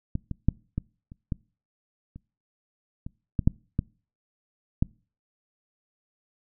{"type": "clicks", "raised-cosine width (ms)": 5, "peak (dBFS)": [-15, -19, -7, -15, -30, -15, -29, -23, -11, -6, -11, -9], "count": 12, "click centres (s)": [0.154, 0.313, 0.486, 0.78, 1.119, 1.322, 2.16, 3.065, 3.392, 3.475, 3.791, 4.825], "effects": ["noise-tail reverb RT60 0.4 s tail -25 dB re dry"]}